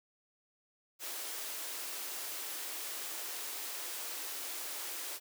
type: high-pass noise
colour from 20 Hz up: white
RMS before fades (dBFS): -41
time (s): 0.99-5.2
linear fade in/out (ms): 50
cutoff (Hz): 290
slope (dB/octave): 48
effects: none